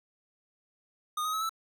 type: tone with pitch steps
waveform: square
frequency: 1229 / 1257.7 / 1287.1 / 1317.2 Hz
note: D#6 / D#6 / E6 / E6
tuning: -22 / +18 / -42 / -2 cents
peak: -30 dBFS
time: 1.17-1.494 s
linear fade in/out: 5 ms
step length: 81 ms
effects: none